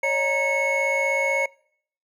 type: tone cluster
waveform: triangle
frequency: 550 / 606 / 937 / 2197 Hz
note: C#5 / D#5 / A#5 / C#7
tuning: -14 / -46 / +9 / -16 cents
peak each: -23 / -29 / -28 / -21 dBFS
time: 0.03-1.46 s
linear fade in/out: 5 ms
effects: noise-tail reverb RT60 0.6 s tail -24 dB re dry